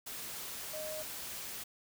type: tone in noise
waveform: sine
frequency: 620 Hz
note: D#5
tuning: 6 cents flat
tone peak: -40 dBFS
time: 0.73-1.03 s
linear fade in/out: 10 ms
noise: white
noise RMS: -43 dBFS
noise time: 0.06-1.64 s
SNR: 0 dB
effects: none